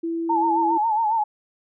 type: tone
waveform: sine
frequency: 332.2 Hz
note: E4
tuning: 13 cents sharp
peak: -23 dBFS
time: 0.03-0.78 s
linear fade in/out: 10 ms
type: tone with vibrato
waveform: sine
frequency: 880 Hz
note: A5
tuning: in tune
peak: -18 dBFS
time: 0.29-1.24 s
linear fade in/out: 10 ms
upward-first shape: sine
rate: 7.3 Hz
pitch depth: 84 cents each way
effects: none